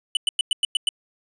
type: tone bursts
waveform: square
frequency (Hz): 2986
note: F#7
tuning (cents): +15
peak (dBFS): -18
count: 7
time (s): 0.15-0.89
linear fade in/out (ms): 2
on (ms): 20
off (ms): 100
effects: resampled to 22050 Hz + 10-bit